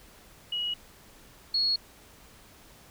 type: tone pair in turn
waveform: sine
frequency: 2907 / 4329 Hz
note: F#7 / C#8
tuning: -31 / -42 cents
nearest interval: perfect fifth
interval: 689 cents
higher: second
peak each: -28 / -23 dBFS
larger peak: second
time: 0.52-0.74 / 1.54-1.76 s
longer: neither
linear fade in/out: 5 ms
effects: pink hiss -54 dBFS RMS until 2.9 s